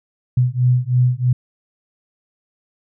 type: beating tone pair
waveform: sine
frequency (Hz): 123.47 / 126.57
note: B2 / B2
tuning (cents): 0 / +43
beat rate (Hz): 3.1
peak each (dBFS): -16 / -16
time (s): 0.37-1.33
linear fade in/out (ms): 5
effects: none